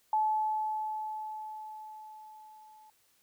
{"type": "tone with level ramp", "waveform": "sine", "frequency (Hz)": 863, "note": "A5", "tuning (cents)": -34, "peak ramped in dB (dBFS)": [-24, -54], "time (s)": [0.13, 2.9], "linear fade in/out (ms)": 2, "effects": ["white hiss -69 dBFS RMS until 3.22 s"]}